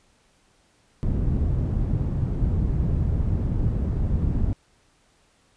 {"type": "low-pass noise", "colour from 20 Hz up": "white", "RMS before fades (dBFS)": -23, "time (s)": [1.03, 4.53], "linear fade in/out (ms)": 0, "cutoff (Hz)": 110, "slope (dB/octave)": 12, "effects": ["pink hiss -62 dBFS RMS until 5.56 s", "resampled to 22050 Hz"]}